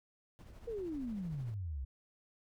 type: noise with tremolo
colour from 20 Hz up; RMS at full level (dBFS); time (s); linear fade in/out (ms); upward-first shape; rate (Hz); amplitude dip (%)
brown; -50; 0.39-1.54; 0; triangle; 13; 55
type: exponential sweep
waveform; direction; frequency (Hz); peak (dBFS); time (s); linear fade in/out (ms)
sine; down; 483.5 to 61.74; -37; 0.67-1.85; 10
effects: none